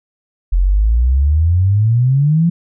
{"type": "exponential sweep", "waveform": "sine", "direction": "up", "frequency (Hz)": [42.38, 173.9], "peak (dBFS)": -9, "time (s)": [0.52, 2.5], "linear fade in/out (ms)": 10, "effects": []}